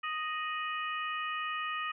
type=harmonic tone with a mistuned harmonic; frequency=622.3 Hz; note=D#5; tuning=in tune; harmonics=2 / 3 / 4 / 5; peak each=-35 / -39 / -41 / -43 dBFS; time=0.03-1.92 s; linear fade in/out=10 ms; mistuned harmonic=5; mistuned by=-98 cents; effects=none